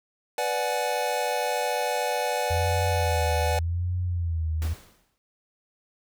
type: chord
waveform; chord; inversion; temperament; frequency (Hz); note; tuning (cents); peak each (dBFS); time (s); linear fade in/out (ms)
square; G# half-diminished seventh; first; equal with one note detuned; 493.9 / 587.3 / 740 / 848.6; B4 / D5 / F#5 / G#5; 0 / 0 / 0 / +37; -31; 0.38-3.59; 2
type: tone with vibrato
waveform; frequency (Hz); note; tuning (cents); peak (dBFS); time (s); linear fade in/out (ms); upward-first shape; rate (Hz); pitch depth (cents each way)
sine; 84.4; E2; +41; -24; 2.5-4.74; 10; sine; 0.85; 110
type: noise with exponential decay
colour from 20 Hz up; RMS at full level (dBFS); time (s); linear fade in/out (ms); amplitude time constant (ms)
pink; -37; 4.62-5.18; 0; 120
effects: none